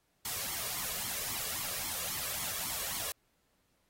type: noise with flanger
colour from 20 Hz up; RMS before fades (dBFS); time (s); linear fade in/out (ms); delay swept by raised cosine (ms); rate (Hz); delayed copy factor
white; -37; 0.25-3.12; 2; 0.91 to 1.8; 3.7; +0.65
effects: pink hiss -75 dBFS RMS until 3.89 s + AAC 48 kbps